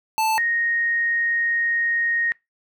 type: tone pair in turn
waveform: square / sine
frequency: 880 / 1864.7 Hz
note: A5 / A#6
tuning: 0 / 0 cents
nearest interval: octave + minor second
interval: 1300 cents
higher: second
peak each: -19 dBFS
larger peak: neither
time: 0.18-0.38 / 0.38-2.32 s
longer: second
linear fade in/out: 0 ms
effects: noise-tail reverb RT60 0.2 s tail -23 dB re dry